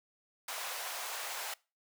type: high-pass noise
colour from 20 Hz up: pink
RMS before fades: -40 dBFS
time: 0.48-1.54 s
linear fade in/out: 5 ms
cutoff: 640 Hz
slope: 24 dB/octave
effects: noise-tail reverb RT60 0.3 s tail -23 dB re dry